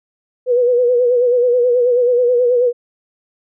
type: tone with vibrato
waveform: sine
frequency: 490.2 Hz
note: B4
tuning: 13 cents flat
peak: -10 dBFS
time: 0.46-2.73 s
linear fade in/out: 50 ms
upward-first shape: sine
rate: 9.3 Hz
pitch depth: 54 cents each way
effects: none